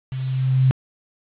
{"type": "tone with level ramp", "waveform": "sine", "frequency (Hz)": 130.81, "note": "C3", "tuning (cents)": 0, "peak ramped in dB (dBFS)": [-25, -11], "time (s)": [0.12, 0.71], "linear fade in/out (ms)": 0, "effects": ["resampled to 8000 Hz", "7-bit"]}